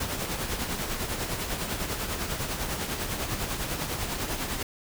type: noise with tremolo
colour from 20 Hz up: pink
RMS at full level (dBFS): -29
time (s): 0-4.63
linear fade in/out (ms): 5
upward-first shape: triangle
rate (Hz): 10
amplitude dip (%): 55
effects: none